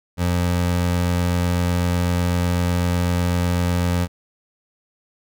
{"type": "tone", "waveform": "25% pulse", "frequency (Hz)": 88, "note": "F2", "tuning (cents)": 14, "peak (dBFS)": -14, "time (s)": [0.17, 4.08], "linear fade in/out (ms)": 50, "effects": []}